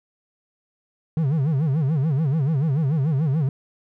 triangle tone with vibrato, 146.83 Hz, D3, in tune, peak -16 dBFS, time 1.17-3.49 s, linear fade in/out 2 ms, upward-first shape sine, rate 6.9 Hz, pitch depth 210 cents each way, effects none

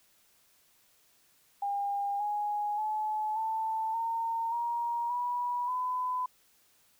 sine tone with pitch steps, 805 / 831 / 857.8 / 885.5 / 914.1 / 943.6 / 974 / 1005.5 Hz, G5 / G#5 / A5 / A5 / A#5 / A#5 / B5 / B5, +46 / +1 / -44 / +11 / -34 / +21 / -24 / +31 cents, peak -29 dBFS, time 1.62-6.26 s, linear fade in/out 5 ms, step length 580 ms, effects white hiss -66 dBFS RMS until 6.99 s

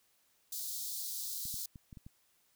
white high-pass noise, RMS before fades -40 dBFS, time 0.52-1.66 s, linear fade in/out 5 ms, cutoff 3800 Hz, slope 48 dB/octave
clicks, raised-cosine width 5 ms, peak -37 dBFS, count 6, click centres 1.455 / 1.542 / 1.758 / 1.928 / 1.972 / 2.065 s
effects white hiss -72 dBFS RMS until 2.55 s

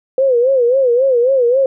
sine tone with vibrato, 507 Hz, B4, 45 cents sharp, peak -9 dBFS, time 0.18-1.66 s, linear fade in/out 2 ms, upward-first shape sine, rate 3.7 Hz, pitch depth 130 cents each way, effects none

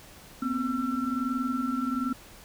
sine tone cluster, 241.3 / 262.5 / 1346 Hz, B3 / C4 / E6, -40 / +6 / +36 cents, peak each -31 / -29 / -33 dBFS, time 0.42-2.13 s, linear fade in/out 5 ms, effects pink hiss -50 dBFS RMS until 2.44 s

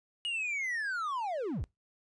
triangle linear sweep, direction down, 2903 to 34.65 Hz, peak -30 dBFS, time 0.25-1.64 s, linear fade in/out 0 ms, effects noise-tail reverb RT60 0.2 s tail -23 dB re dry + resampled to 22050 Hz

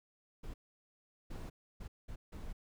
brown noise bursts at uneven times, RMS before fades -44 dBFS, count 5, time 0.43-0.54 / 1.3-1.5 / 1.8-1.88 / 2.08-2.16 / 2.32-2.53 s, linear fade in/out 10 ms, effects none

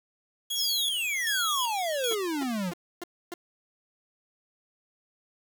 sawtooth tone with tremolo, 3322 Hz, G#7, in tune, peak -25 dBFS, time 0.5-2.15 s, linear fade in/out 10 ms, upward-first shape square, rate 1.3 Hz, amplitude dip 75%
square exponential sweep, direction down, 5790 to 164.81 Hz, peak -28 dBFS, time 0.55-2.73 s, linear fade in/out 50 ms
sawtooth tone bursts, 349.2 Hz, F4, in tune, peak -30 dBFS, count 5, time 2.11-3.34 s, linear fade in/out 2 ms, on 22 ms, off 280 ms
effects 8-bit

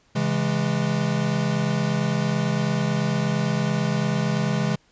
square chord, C# minor, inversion none, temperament equal with one note detuned, 135.9 / 164.81 / 207.7 Hz, C#3 / E3 / G#3, -34 / 0 / 0 cents, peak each -26 dBFS, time 0.15-4.76 s, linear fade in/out 10 ms, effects pink hiss -61 dBFS RMS until 4.91 s + resampled to 16000 Hz

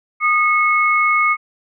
sine tone pair together, 1228 / 2188 Hz, D#6 / C#7, -23 / -23 cents, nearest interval minor seventh, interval 1000 cents, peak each -15 dBFS, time 0.2-1.37 s, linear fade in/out 50 ms, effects none

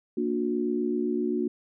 sine chord, Bb augmented, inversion none, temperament equal with one note detuned, 233.1 / 293.7 / 361.5 Hz, Bb3 / D4 / F#4, 0 / 0 / -40 cents, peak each -29 / -30 / -28 dBFS, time 0.17-1.48 s, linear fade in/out 5 ms, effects none

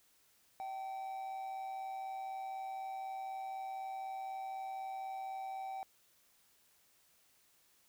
triangle tone with amplitude modulation, 770 Hz, G5, 31 cents flat, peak -36 dBFS, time 0.6-5.83 s, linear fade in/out 0 ms, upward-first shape sine, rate 124 Hz, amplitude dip 45%, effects white hiss -70 dBFS RMS until 7.88 s

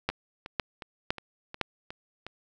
two click trains, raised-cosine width 0.3 ms, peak -10 / -23 dBFS, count 4 / 7, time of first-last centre 0.09-1.613 / 0.1-2.266 s, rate 1.97 / 2.77 Hz, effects none

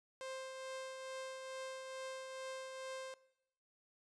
sawtooth tone with tremolo, 525 Hz, C5, 6 cents sharp, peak -39 dBFS, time 0.21-3.14 s, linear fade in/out 0 ms, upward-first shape triangle, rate 2.3 Hz, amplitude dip 40%, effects noise-tail reverb RT60 0.8 s tail -20 dB re dry + resampled to 22050 Hz

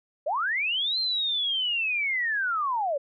sine linear two-way sweep, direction up then down, 533 to 4186 to 533 Hz, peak -24 dBFS, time 0.26-2.98 s, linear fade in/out 10 ms, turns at 0.99 s, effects none

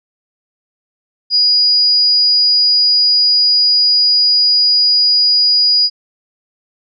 sine tone, 4900 Hz, D#8, 27 cents flat, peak -8 dBFS, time 1.3-5.9 s, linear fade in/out 50 ms, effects none

